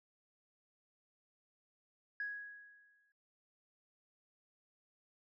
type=tone with exponential decay; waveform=sine; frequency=1663 Hz; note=G#6; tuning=2 cents sharp; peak=-35 dBFS; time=2.2-3.12 s; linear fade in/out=2 ms; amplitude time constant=200 ms; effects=noise-tail reverb RT60 0.3 s tail -19 dB re dry + tanh soft clip ceiling -31 dBFS